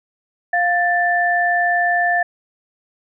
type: tone pair together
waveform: sine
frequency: 701 / 1766.4 Hz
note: F5 / A6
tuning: +6 / +6 cents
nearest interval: octave + major third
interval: 1600 cents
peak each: -17 dBFS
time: 0.53-2.23 s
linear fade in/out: 5 ms
effects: none